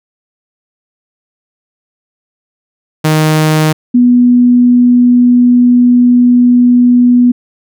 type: tone pair in turn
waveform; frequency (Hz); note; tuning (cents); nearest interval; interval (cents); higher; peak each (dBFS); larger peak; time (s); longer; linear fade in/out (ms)
sawtooth / sine; 155.56 / 244.9; D#3 / B3; 0 / -14; minor sixth; 786; second; -3; neither; 3.04-3.73 / 3.94-7.32; second; 10
effects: none

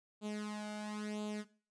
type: tone with flanger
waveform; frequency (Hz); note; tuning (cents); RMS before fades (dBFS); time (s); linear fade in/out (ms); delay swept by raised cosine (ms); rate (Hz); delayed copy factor
sawtooth; 210.7; G#3; +25; -41; 0.21-1.45; 50; 0.27 to 1.37; 0.98; +0.75
effects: noise-tail reverb RT60 0.4 s tail -17 dB re dry + resampled to 22050 Hz

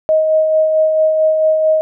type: tone with tremolo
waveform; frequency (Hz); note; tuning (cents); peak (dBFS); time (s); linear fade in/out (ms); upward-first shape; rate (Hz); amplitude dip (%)
sine; 628; D#5; +16; -8; 0.09-1.81; 0; sine; 4.5; 35
effects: none

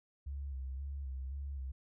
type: tone with vibrato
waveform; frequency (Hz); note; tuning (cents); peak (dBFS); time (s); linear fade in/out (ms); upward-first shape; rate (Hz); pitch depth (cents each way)
sine; 67.8; C#2; -38; -38; 0.26-1.72; 10; square; 1.9; 51
effects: none

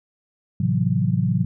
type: chord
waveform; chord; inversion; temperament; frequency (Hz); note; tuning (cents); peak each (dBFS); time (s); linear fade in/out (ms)
sine; F# half-diminished seventh; first; just; 111 / 133.2 / 166.5 / 185; A2 / C3 / E3 / F#3; +16 / +31 / +18 / 0; -23; 0.6-1.45; 5
effects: none

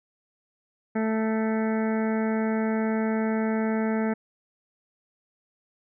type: harmonic tone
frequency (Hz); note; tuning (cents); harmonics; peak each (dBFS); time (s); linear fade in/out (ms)
220.3; A3; +2; 1 / 2 / 3 / 4 / 6 / 7 / 8 / 9 / 10; -24 / -30 / -34 / -36 / -40 / -41 / -42 / -43 / -44; 0.95-4.14; 10
effects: none

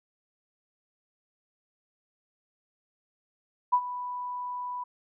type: tone with ADSR envelope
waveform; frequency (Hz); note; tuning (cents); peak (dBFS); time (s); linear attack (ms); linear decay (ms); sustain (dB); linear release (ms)
sine; 988; B5; 0; -17; 3.72-4.84; 16; 65; -15; 10
effects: none

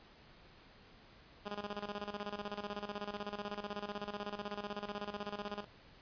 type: tone with tremolo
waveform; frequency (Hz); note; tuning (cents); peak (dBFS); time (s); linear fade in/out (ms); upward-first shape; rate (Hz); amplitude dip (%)
10% pulse; 205.4; G#3; -19; -30; 1.45-5.65; 20; square; 16; 75
effects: pink hiss -60 dBFS RMS until 6.01 s + resampled to 11025 Hz

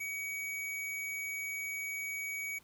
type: tone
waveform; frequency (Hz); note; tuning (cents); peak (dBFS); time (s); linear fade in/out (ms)
square; 2260; C#7; +33; -37; 0-2.59; 10
effects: pink hiss -64 dBFS RMS until 2.63 s

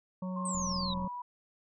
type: harmonic tone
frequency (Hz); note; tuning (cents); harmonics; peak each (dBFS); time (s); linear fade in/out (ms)
184.6; F#3; -4; 1 / 3 / 5 / 6; -34 / -44 / -48 / -50; 0.22-1.08; 5
type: tone with pitch glide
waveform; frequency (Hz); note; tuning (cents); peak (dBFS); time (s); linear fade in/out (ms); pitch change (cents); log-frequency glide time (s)
sine; 1061 to 978.6; C6 to B5; +24 to -16; -37; 0.36-1.22; 5; -140; 0.83-0.98
type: exponential sweep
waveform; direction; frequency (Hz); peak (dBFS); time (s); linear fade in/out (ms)
sine; down; 8510 to 3729; -35; 0.45-0.94; 5
type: click train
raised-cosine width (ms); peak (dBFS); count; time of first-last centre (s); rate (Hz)
5; -32; 22; 0.55-1.045; 42.4
effects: none

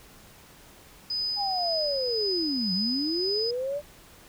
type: tone with tremolo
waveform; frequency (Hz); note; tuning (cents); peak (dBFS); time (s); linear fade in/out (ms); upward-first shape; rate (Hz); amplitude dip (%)
sine; 5000; D#8; +8; -26; 1.1-3.51; 5; sine; 1.9; 30
type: linear two-way sweep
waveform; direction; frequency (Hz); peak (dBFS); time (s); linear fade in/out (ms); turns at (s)
sine; down then up; 830.6 to 178.5 to 595; -27; 1.36-3.82; 50; 2.73
effects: pink hiss -52 dBFS RMS until 4.28 s

